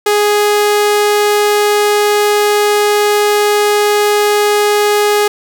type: tone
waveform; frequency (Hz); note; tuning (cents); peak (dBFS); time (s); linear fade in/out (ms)
sawtooth; 415.3; G#4; 0; -5; 0.06-5.28; 5
effects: none

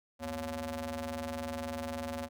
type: ring-modulated tone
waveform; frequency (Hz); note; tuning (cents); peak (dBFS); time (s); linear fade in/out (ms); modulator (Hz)
sawtooth; 156.4; D#3; +9; -29; 0.19-2.29; 50; 401
effects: none

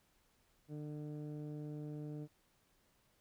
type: tone with low-pass filter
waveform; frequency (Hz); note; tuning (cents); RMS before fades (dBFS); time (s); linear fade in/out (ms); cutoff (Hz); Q
15% pulse; 150; D3; +37; -45; 0.68-2.28; 50; 350; 0.63
effects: pink hiss -74 dBFS RMS until 3.2 s

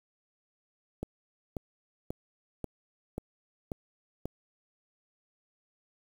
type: click train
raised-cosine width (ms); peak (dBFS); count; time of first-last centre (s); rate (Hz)
2; -21; 7; 1.03-4.256; 1.86
effects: 8-bit

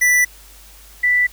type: tone pair in turn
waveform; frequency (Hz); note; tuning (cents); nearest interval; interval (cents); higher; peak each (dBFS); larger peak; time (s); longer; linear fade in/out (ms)
square / sine; 1975.5 / 1975.5; B6 / B6; 0 / 0; unison; 0; neither; -12; neither; 0.01-0.25 / 1.03-1.27; neither; 10
effects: added 50 Hz sine -44 dBFS peak until 1.32 s + white hiss -45 dBFS RMS until 1.32 s

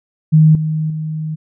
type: tone with level steps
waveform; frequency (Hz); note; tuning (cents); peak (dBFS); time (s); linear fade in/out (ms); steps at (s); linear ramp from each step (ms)
sine; 156.2; D#3; +7; -5 / -15 / -19; 0.32-1.36; 20; 0.55 / 0.9; 2
effects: none

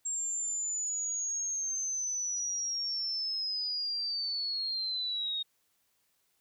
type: linear sweep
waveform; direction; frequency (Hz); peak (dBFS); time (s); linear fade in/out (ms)
sine; down; 7480 to 3712; -31; 0.05-5.43; 10
effects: white hiss -74 dBFS RMS until 6.4 s

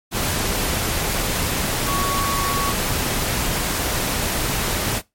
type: tone in noise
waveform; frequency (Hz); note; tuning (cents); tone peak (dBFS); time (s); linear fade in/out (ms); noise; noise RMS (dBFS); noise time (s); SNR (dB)
sine; 1119; C#6; +16; -22; 1.85-2.74; 50; pink; -22; 0.11-5.02; -3
effects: noise-tail reverb RT60 0.2 s tail -21 dB re dry + MP3 64 kbps

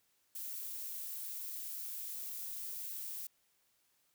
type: noise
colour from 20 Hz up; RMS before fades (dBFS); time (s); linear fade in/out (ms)
violet; -43; 0.35-3.27; 5
effects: white hiss -75 dBFS RMS until 4.14 s

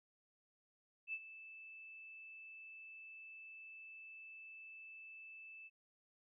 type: tone with ADSR envelope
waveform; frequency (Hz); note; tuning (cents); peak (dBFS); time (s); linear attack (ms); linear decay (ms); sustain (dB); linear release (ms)
sine; 2633; E7; -3; -38; 1.07-5.7; 62; 52; -14; 35
effects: none

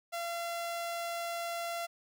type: tone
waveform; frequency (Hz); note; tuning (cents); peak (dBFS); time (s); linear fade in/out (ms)
sawtooth; 683; F5; -39; -31; 0.12-1.87; 20
effects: none

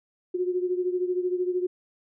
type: beating tone pair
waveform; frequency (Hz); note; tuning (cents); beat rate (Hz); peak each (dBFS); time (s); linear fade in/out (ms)
sine; 359.7 / 372.7; F#4 / F#4; -49 / +13; 13; -25 / -30; 0.34-1.67; 10
effects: none

